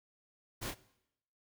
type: noise with echo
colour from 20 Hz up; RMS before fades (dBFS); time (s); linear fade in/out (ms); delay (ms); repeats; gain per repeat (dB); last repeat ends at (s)
pink; -40; 0.61-0.72; 20; 29; 1; -5; 0.749
effects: noise-tail reverb RT60 0.8 s tail -19 dB re dry